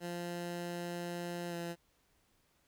15% pulse tone with pitch glide, 173.9 to 171.01 Hz, F3 to F3, -7 to -36 cents, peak -32 dBFS, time 0-1.76 s, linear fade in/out 50 ms, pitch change -29 cents, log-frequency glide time 1.49-1.54 s, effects pink hiss -73 dBFS RMS until 2.67 s

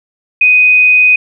sine tone, 2497 Hz, D#7, 6 cents sharp, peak -4 dBFS, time 0.41-1.16 s, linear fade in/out 5 ms, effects none

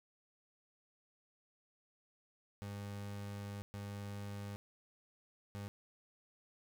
30% pulse tone bursts at uneven times, 101.3 Hz, G#2, 43 cents flat, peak -40 dBFS, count 3, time 2.62-3.62 / 3.74-4.56 / 5.55-5.68 s, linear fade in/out 0 ms, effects none

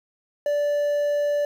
triangle tone with quantisation, 583 Hz, D5, 13 cents flat, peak -18 dBFS, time 0.46-1.45 s, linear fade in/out 2 ms, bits 8, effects none

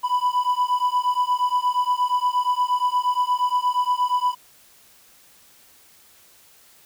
triangle beating tone pair, 987.8 / 996.3 Hz, B5 / B5, 0 / +15 cents, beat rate 8.5 Hz, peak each -20 dBFS, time 0.03-4.35 s, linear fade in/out 20 ms, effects white hiss -53 dBFS RMS until 6.85 s

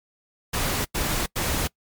pink noise bursts, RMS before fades -25 dBFS, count 3, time 0.53-1.676 s, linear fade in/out 10 ms, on 320 ms, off 93 ms, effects noise-tail reverb RT60 0.1 s tail -24 dB re dry + MP3 96 kbps

